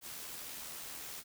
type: noise with amplitude modulation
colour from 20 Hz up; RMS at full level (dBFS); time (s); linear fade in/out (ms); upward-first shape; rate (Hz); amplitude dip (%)
white; -44; 0.01-1.24; 50; sine; 79; 30
effects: none